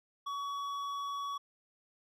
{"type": "tone with hard clipping", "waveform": "sine", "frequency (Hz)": 1128, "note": "C#6", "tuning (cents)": 30, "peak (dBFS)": -37, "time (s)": [0.26, 1.38], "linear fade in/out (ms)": 10, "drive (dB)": 8, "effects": []}